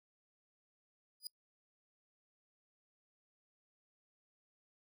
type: tone with exponential growth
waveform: sawtooth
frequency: 4935 Hz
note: D#8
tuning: 15 cents flat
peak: -34 dBFS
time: 1.2-1.27 s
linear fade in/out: 2 ms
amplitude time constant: 15 ms
effects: noise-tail reverb RT60 0.1 s tail -24 dB re dry